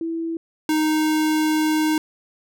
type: tone pair in turn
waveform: sine / square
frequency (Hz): 329.6 / 310.2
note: E4 / D#4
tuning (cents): 0 / -5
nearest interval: minor second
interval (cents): 105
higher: first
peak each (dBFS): -23 / -18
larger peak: second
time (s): 0.01-0.37 / 0.69-1.98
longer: second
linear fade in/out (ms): 2
effects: none